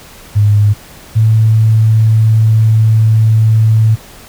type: tone pair in turn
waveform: sine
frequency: 103.83 / 110.41 Hz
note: G#2 / A2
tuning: 0 / +6 cents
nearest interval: minor second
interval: 106 cents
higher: second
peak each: -5 dBFS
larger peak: neither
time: 0.35-0.74 / 1.15-3.96 s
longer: second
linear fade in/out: 20 ms
effects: pink hiss -36 dBFS RMS until 4.28 s